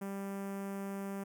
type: tone with notch filter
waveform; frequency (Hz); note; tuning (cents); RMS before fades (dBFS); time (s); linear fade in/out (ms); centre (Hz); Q
sawtooth; 197; G3; +9; -40; 0.01-1.24; 10; 4000; 0.52
effects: none